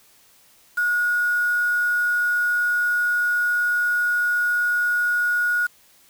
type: tone with quantisation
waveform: sine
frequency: 1447 Hz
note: F#6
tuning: 39 cents flat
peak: -18 dBFS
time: 0.77-5.67 s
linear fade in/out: 10 ms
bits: 6
effects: white hiss -55 dBFS RMS until 6.09 s